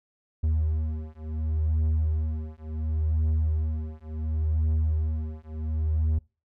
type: beating tone pair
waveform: triangle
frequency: 77.78 / 78.48 Hz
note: D#2 / D#2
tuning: 0 / +15 cents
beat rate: 0.7 Hz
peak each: -25 dBFS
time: 0.43-6.19 s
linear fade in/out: 10 ms
effects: noise-tail reverb RT60 0.3 s tail -24 dB re dry